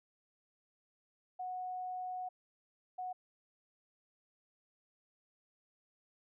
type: tone bursts at uneven times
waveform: sine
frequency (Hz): 735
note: F#5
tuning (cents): -12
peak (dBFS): -38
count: 2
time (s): 1.39-2.29 / 2.98-3.13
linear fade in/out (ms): 10
effects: none